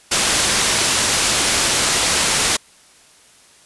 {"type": "low-pass noise", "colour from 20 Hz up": "white", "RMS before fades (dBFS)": -17, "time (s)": [0.11, 2.57], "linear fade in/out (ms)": 10, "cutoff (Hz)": 9000, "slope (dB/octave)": 12, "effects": ["white hiss -49 dBFS RMS until 3.65 s", "resampled to 24000 Hz"]}